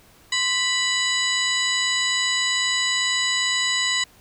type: harmonic tone with a mistuned harmonic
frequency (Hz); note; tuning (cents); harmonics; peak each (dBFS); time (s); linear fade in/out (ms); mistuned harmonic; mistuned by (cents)
987.8; B5; 0; 1 / 2 / 3 / 4 / 5 / 7 / 8; -32 / -24 / -27 / -25 / -32 / -29 / -32; 0.32-4.04; 5; 1; +93
effects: pink hiss -53 dBFS RMS until 4.2 s